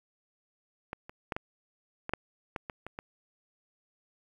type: clicks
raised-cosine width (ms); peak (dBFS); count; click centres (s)
0.5; -21 / -29 / -17 / -18 / -20 / -13 / -19 / -22 / -25 / -23; 10; 0.931 / 1.095 / 1.322 / 1.365 / 2.094 / 2.136 / 2.562 / 2.698 / 2.866 / 2.989
effects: 9-bit